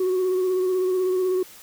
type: tone with vibrato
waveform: sine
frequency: 369.7 Hz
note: F#4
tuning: 1 cent flat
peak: -17 dBFS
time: 0-1.43 s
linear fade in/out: 5 ms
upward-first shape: sine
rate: 16 Hz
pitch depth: 27 cents each way
effects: tanh soft clip ceiling -18 dBFS + white hiss -46 dBFS RMS until 1.62 s